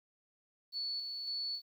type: tone with tremolo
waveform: sine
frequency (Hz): 4435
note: C#8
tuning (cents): 0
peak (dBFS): -35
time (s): 0.72-1.62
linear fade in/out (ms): 50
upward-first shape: square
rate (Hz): 1.8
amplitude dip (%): 35
effects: 11-bit